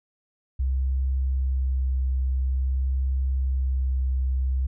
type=tone with vibrato; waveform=sine; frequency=65.41 Hz; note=C2; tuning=in tune; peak=-21 dBFS; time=0.59-4.67 s; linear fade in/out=10 ms; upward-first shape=sine; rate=0.49 Hz; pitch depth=13 cents each way; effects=none